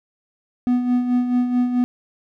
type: tone with tremolo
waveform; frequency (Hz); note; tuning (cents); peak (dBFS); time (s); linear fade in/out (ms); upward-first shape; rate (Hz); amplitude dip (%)
triangle; 246.9; B3; 0; -12; 0.67-1.84; 0; sine; 4.6; 55
effects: none